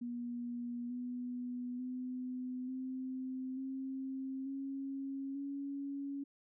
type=tone with pitch steps; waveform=sine; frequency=240.6 / 246.7 / 252.9 / 259.2 / 265.7 / 272.4 / 279.3 Hz; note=B3 / B3 / B3 / C4 / C4 / C#4 / C#4; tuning=-45 / -2 / +41 / -16 / +27 / -30 / +13 cents; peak=-38 dBFS; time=0.01-6.24 s; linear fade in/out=10 ms; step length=890 ms; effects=none